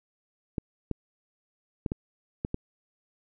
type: clicks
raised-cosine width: 3 ms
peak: -16 dBFS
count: 6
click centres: 0.582 / 0.913 / 1.862 / 1.919 / 2.449 / 2.544 s
effects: none